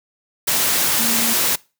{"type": "tone in noise", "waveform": "sine", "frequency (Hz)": 229.8, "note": "A#3", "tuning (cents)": -25, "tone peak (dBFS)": -24, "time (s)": [0.99, 1.34], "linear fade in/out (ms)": 10, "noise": "white", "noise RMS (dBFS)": -18, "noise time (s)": [0.47, 1.56], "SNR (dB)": -9, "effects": ["noise-tail reverb RT60 0.3 s tail -23 dB re dry", "high-pass 100 Hz 12 dB/octave"]}